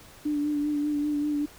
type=tone with vibrato; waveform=sine; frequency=294.7 Hz; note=D4; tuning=6 cents sharp; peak=-24 dBFS; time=0.25-1.46 s; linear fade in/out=10 ms; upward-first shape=sine; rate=5.1 Hz; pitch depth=27 cents each way; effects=pink hiss -50 dBFS RMS until 1.58 s